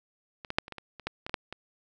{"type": "clicks", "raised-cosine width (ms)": 0.3, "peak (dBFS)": [-25, -17, -6, -27, -23, -24, -28, -15, -21, -22, -11, -22], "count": 12, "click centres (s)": [0.448, 0.504, 0.585, 0.681, 0.723, 0.783, 0.997, 1.07, 1.265, 1.295, 1.342, 1.526], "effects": []}